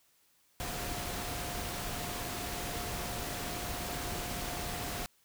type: tone in noise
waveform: sine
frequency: 709 Hz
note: F5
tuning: 26 cents sharp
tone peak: -45 dBFS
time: 0.6-5.06 s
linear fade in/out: 0 ms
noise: pink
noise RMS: -38 dBFS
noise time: 0.6-5.06 s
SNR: -10 dB
effects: white hiss -69 dBFS RMS until 5.24 s